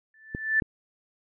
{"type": "tone with exponential growth", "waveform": "sine", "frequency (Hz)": 1760, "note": "A6", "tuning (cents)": 0, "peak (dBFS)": -17, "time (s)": [0.14, 0.6], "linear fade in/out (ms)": 2, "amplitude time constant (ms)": 98}
{"type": "clicks", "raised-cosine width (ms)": 3, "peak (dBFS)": -18, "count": 2, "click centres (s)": [0.349, 0.622]}
{"effects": []}